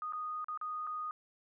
sine tone with dropouts, 1238 Hz, D#6, 9 cents flat, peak -36 dBFS, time 0.02-1.11 s, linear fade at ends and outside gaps 1 ms, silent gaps 0.124-0.133 / 0.444-0.484 / 0.575-0.613 / 0.868-0.872 s, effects none

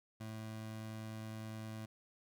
25% pulse tone, 109.8 Hz, A2, 3 cents flat, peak -40 dBFS, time 0.2-1.86 s, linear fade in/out 10 ms, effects none

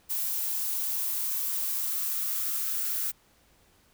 violet noise with high-pass filter sweep, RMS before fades -30 dBFS, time 0.09-3.12 s, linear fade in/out 20 ms, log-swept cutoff 810 to 1400 Hz, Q 4.3, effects pink hiss -63 dBFS RMS until 3.93 s

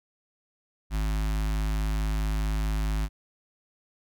square tone with notch filter, 52.3 Hz, G#1, 13 cents sharp, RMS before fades -27 dBFS, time 0.9-3.09 s, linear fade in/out 50 ms, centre 470 Hz, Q 1.1, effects none

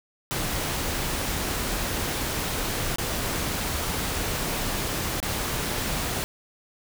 pink noise with dropouts, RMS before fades -28 dBFS, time 0.31-6.24 s, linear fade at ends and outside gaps 0 ms, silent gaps 2.959-2.984 / 5.202-5.228 s, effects none

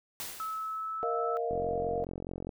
white noise with exponential decay, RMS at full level -37 dBFS, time 0.2-0.99 s, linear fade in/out 0 ms, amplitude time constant 170 ms
sine tone with pitch glide, 1300 to 1312.8 Hz, E6 to E6, -24 to -8 cents, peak -33 dBFS, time 0.4-1.37 s, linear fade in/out 0 ms, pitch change +16 cents, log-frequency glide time 0.74-1.09 s
sine chord, Bb suspended fourth, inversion none, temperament equal with one note detuned, 466.2 / 629.1 / 698.5 Hz, Bb4 / Eb5 / F5, 0 / +19 / 0 cents, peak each -32 / -37 / -34 dBFS, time 1.03-2.04 s, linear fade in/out 0 ms
click train, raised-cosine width 2 ms, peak -25 dBFS, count 45, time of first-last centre 1.51-2.492 s, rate 44.8 Hz
effects none

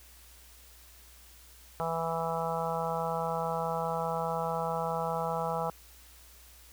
harmonic tone, 164.81 Hz, E3, in tune, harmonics 1 / 3 / 4 / 5 / 6 / 7 / 8, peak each -38 / -36 / -36 / -35 / -38 / -41 / -39 dBFS, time 1.8-5.7 s, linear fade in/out 0 ms, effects added 60 Hz sine -56 dBFS peak until 6.72 s + white hiss -56 dBFS RMS until 6.72 s

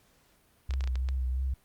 sine tone with vibrato, 64.5 Hz, C2, 24 cents flat, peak -27 dBFS, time 0.69-1.54 s, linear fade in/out 5 ms, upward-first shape triangle, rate 3 Hz, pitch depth 52 cents each way
clicks, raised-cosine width 0.2 ms, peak -24 dBFS, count 7, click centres 0.708 / 0.738 / 0.808 / 0.84 / 0.875 / 0.956 / 1.088 s
effects pink hiss -65 dBFS RMS until 1.64 s + Opus 48 kbps

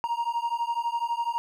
triangle beating tone pair, 932.3 / 944.3 Hz, A#5 / A#5, 0 / +22 cents, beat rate 12 Hz, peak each -27 dBFS, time 0.04-1.38 s, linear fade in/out 0 ms, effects none

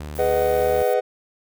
sawtooth tone with pitch glide, 75 to 76.09 Hz, D2 to D#2, +37 to -38 cents, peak -27 dBFS, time 0-0.83 s, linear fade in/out 5 ms, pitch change +25 cents, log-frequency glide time 0.56-0.67 s
violet noise, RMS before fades -38 dBFS, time 0.15-0.94 s, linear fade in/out 5 ms
triangle chord, G# minor seventh, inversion none, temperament just, 415.3 / 498.4 / 623 / 747.5 Hz, G#4 / B4 / D#5 / F#5, 0 / +16 / +2 / +17 cents, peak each -22 / -18 / -22 / -23 dBFS, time 0.18-1.01 s, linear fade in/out 20 ms
effects none

